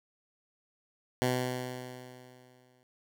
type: tone with exponential decay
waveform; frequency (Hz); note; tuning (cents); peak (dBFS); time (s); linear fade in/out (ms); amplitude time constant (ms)
10% pulse; 126.2; B2; +38; -17; 1.22-2.83; 0; 350
effects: none